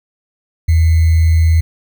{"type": "tone with sample-and-hold", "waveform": "sine", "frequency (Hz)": 81.4, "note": "E2", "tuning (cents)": -21, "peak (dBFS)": -7, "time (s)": [0.68, 1.61], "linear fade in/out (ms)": 10, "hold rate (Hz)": 2100, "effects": []}